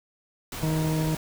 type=noise; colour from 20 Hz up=pink; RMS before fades=-35 dBFS; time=0.52-1.17 s; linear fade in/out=2 ms
type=harmonic tone; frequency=157.2 Hz; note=D#3; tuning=18 cents sharp; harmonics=1 / 2 / 3 / 4 / 6; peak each=-24 / -30 / -36 / -38 / -39 dBFS; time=0.63-1.15 s; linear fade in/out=0 ms
effects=none